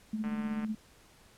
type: tone with tremolo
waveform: sine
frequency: 216.6 Hz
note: A3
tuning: 27 cents flat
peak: -29 dBFS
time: 0.13-0.75 s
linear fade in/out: 5 ms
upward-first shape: sine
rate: 16 Hz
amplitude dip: 55%
type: click train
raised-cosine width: 0.5 ms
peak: -30 dBFS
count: 62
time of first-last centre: 0.24-0.647 s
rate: 150 Hz
effects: pink hiss -60 dBFS RMS until 1.37 s + low-pass 12000 Hz 12 dB/octave